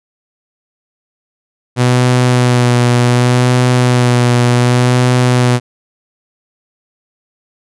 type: tone with vibrato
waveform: sawtooth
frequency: 123.47 Hz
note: B2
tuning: in tune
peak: -4 dBFS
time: 1.76-5.6 s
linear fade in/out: 50 ms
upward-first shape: sine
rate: 0.67 Hz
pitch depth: 23 cents each way
effects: resampled to 24000 Hz